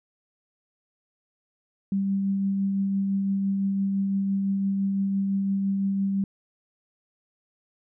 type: tone with tremolo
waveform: sine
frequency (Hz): 196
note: G3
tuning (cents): 0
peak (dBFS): -21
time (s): 1.92-6.24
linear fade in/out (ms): 2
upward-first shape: triangle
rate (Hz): 5.9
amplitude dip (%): 25
effects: none